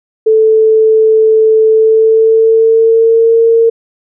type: tone with pitch glide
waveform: sine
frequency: 439.3 to 457.2 Hz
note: A4 to A#4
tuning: -3 to -34 cents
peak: -4 dBFS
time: 0.26-3.7 s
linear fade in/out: 10 ms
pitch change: +69 cents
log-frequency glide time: 1.68-3.39 s
effects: none